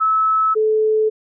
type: tone pair in turn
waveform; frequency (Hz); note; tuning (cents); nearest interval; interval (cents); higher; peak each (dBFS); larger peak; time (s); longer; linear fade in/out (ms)
sine; 1300 / 433.8; E6 / A4; -24 / -25; octave + perfect fifth; 1901; first; -13; neither; 0-0.55 / 0.55-1.1; neither; 20
effects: none